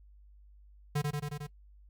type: tone with echo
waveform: square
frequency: 146.83 Hz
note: D3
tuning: in tune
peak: -28 dBFS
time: 0.95-1.02 s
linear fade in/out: 10 ms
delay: 90 ms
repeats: 5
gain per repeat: -2 dB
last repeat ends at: 1.47 s
effects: noise-tail reverb RT60 0.1 s tail -20 dB re dry + added 50 Hz sine -54 dBFS peak until 1.89 s